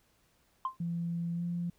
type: tone with exponential decay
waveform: sine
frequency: 1046.5 Hz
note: C6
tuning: in tune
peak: -25 dBFS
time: 0.65-0.77 s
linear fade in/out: 2 ms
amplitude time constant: 25 ms
type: tone with pitch glide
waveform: sine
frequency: 170 to 173.07 Hz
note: F3 to F3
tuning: -46 to -15 cents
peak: -31 dBFS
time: 0.8-1.7 s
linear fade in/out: 5 ms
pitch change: +31 cents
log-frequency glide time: 1.34-1.43 s
effects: tanh soft clip ceiling -24 dBFS + pink hiss -70 dBFS RMS until 1.78 s